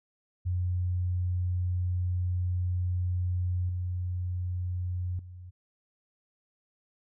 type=tone with level steps; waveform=sine; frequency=90 Hz; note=F#2; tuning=47 cents flat; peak=-26 / -29 / -42 dBFS; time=0.45-5.51 s; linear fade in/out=20 ms; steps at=3.69 / 5.19 s; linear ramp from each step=2 ms; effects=none